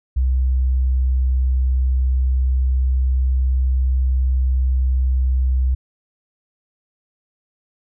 sine tone, 64.3 Hz, C2, 30 cents flat, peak -14 dBFS, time 0.16-5.75 s, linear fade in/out 10 ms, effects none

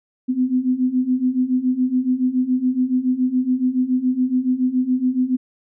sine beating tone pair, 250 / 257.1 Hz, B3 / C4, +21 / -30 cents, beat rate 7.1 Hz, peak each -21 / -18 dBFS, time 0.28-5.37 s, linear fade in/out 20 ms, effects none

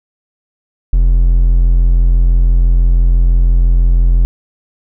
triangle tone, 43 Hz, F1, 26 cents flat, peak -4 dBFS, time 0.93-4.25 s, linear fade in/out 0 ms, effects none

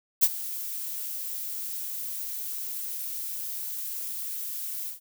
violet noise with ADSR envelope, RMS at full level -17 dBFS, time 0.21-5 s, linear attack 24 ms, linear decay 45 ms, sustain -17 dB, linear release 130 ms, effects none

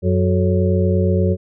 harmonic tone with a mistuned harmonic, 92.1 Hz, F#2, 7 cents flat, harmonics 1 / 2 / 4 / 5 / 6, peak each -16 / -19 / -22 / -23 / -24 dBFS, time 0.02-1.37 s, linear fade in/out 50 ms, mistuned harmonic 5, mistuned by -91 cents, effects none

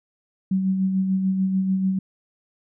sine tone with tremolo, 189.9 Hz, F#3, 45 cents sharp, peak -17 dBFS, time 0.51-1.99 s, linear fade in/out 5 ms, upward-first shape sine, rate 6.8 Hz, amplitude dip 40%, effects none

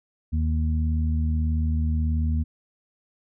harmonic tone, 78.4 Hz, D#2, 14 cents sharp, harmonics 1 / 2 / 3, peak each -21 / -33 / -30 dBFS, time 0.32-2.44 s, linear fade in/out 20 ms, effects none

